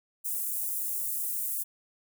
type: high-pass noise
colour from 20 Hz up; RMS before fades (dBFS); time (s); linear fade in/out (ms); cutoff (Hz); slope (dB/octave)
white; -32; 0.24-1.64; 20; 8900; 24
effects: none